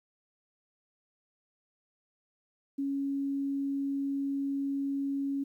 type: tone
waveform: sine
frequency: 277.2 Hz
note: C#4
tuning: in tune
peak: -29 dBFS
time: 2.78-5.44 s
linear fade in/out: 10 ms
effects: 11-bit